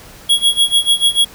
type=tone with tremolo; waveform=square; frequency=3322 Hz; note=G#7; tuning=in tune; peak=-8 dBFS; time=0.29-1.25 s; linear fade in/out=10 ms; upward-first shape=sine; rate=6.8 Hz; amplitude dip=90%; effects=pink hiss -39 dBFS RMS until 1.34 s